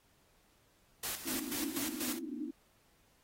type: noise with tremolo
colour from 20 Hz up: white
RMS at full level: -38 dBFS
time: 1.03-2.19 s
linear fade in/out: 5 ms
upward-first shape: square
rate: 4.1 Hz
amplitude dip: 65%
type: band-pass noise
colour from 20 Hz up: pink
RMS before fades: -41 dBFS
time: 1.25-2.51 s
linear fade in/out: 10 ms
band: 240 to 340 Hz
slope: 96 dB/octave
effects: pink hiss -70 dBFS RMS until 3.23 s + AAC 48 kbps